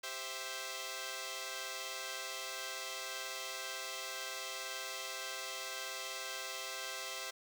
5% pulse chord, C major, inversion second, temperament equal, 392 / 523.3 / 659.3 Hz, G4 / C5 / E5, 0 / 0 / 0 cents, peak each -37 / -32 / -33 dBFS, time 0.03-7.31 s, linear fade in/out 10 ms, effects none

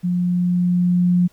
sine tone with level ramp, 177.8 Hz, F3, 31 cents sharp, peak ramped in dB -17 to -12 dBFS, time 0.03-1.28 s, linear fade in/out 20 ms, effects pink hiss -56 dBFS RMS until 1.32 s

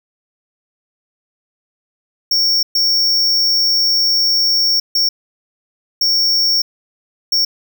square tone bursts at uneven times, 5490 Hz, F8, 31 cents flat, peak -12 dBFS, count 5, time 2.31-2.63 / 2.75-4.8 / 4.95-5.09 / 6.01-6.62 / 7.32-7.45 s, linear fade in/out 5 ms, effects none

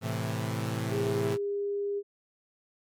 sawtooth chord, A minor, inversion none, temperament equal, 110 / 130.81 / 164.81 Hz, A2 / C3 / E3, 0 / 0 / 0 cents, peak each -28 / -31 / -32 dBFS, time 0.01-1.38 s, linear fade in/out 50 ms
sine tone, 404.3 Hz, G#4, 46 cents flat, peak -28 dBFS, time 0.9-2.03 s, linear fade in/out 50 ms
effects MP3 96 kbps

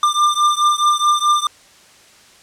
square beating tone pair, 1193 / 1197.7 Hz, D6 / D6, +27 / +34 cents, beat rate 4.7 Hz, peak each -16 / -17 dBFS, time 0.03-1.47 s, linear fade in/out 2 ms, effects white hiss -47 dBFS RMS until 2.42 s + low-pass 8000 Hz 12 dB/octave

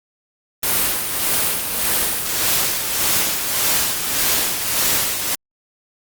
white noise with tremolo, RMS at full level -17 dBFS, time 0.63-5.35 s, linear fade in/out 2 ms, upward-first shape sine, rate 1.7 Hz, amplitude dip 50%, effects Opus 32 kbps

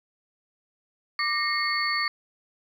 sine tone cluster, 1181 / 1852 / 2155 / 4465 Hz, D6 / A#6 / C#7 / C#8, +9 / -12 / -49 / +12 cents, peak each -29 dBFS, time 1.19-2.08 s, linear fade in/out 2 ms, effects 9-bit

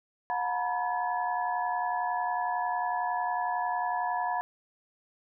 sine tone cluster, 722 / 904 / 975 / 1709 Hz, F#5 / A5 / B5 / G#6, -43 / +47 / -23 / +49 cents, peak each -31 / -36 / -31 / -38 dBFS, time 0.3-4.41 s, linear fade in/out 0 ms, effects none

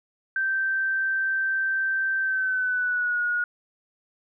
sine tone with pitch glide, 1559 to 1446.2 Hz, G6 to F#6, -10 to -40 cents, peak -22 dBFS, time 0.36-3.44 s, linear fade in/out 2 ms, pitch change -130 cents, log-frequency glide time 2.2-3.21 s, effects none

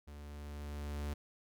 45% pulse tone with level ramp, 73.1 Hz, D2, 7 cents flat, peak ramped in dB -48 to -36 dBFS, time 0.07-1.14 s, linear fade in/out 10 ms, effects none

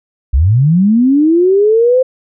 sine linear sweep, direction up, 57 to 523.3 Hz, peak -6 dBFS, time 0.33-2.03 s, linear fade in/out 10 ms, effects none

